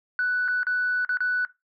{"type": "tone with dropouts", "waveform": "sine", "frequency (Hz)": 1486, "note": "F#6", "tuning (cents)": 7, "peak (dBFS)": -20, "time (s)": [0.19, 1.45], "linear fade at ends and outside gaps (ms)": 1, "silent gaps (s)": [[0.48, 0.484], [0.632, 0.668], [1.049, 1.092], [1.172, 1.205]], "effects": ["noise-tail reverb RT60 0.2 s tail -18 dB re dry", "tanh soft clip ceiling -17 dBFS"]}